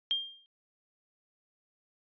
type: tone with exponential decay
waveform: sine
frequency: 3200 Hz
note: G7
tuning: 35 cents sharp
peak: -24 dBFS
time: 0.11-0.46 s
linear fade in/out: 0 ms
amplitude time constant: 75 ms
effects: resampled to 11025 Hz